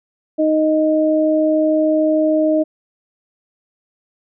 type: tone pair together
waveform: sine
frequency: 311.1 / 622.2 Hz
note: D#4 / D#5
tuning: 0 / 0 cents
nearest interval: octave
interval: 1200 cents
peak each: -15 dBFS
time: 0.38-2.64 s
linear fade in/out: 20 ms
effects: none